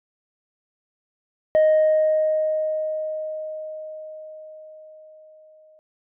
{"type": "tone with exponential decay", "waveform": "sine", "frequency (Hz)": 622.3, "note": "D#5", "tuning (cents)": 0, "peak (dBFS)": -10, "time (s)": [1.55, 5.79], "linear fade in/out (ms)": 0, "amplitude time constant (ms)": 920, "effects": ["tanh soft clip ceiling -12 dBFS"]}